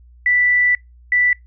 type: tone pair in turn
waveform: sine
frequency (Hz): 1973 / 1973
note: B6 / B6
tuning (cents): -2 / -2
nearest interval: unison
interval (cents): 0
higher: neither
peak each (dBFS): -12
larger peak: neither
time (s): 0.26-0.75 / 1.12-1.33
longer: first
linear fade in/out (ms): 2
effects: noise-tail reverb RT60 0.2 s tail -26 dB re dry + added 60 Hz sine -43 dBFS peak until 1.46 s